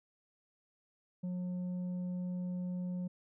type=tone with tanh clipping; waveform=triangle; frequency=180.2 Hz; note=F#3; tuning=45 cents flat; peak=-36 dBFS; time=1.23-3.08 s; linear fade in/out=10 ms; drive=9 dB; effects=none